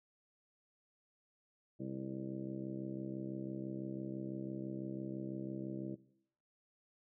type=harmonic tone with a mistuned harmonic; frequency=66 Hz; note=C2; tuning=16 cents sharp; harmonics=2 / 3 / 4 / 5 / 6 / 7 / 8 / 9; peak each=-46 / -45 / -49 / -44 / -55 / -57 / -59 / -54 dBFS; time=1.79-5.96 s; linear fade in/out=20 ms; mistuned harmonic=8; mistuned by=-34 cents; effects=noise-tail reverb RT60 0.7 s tail -19 dB re dry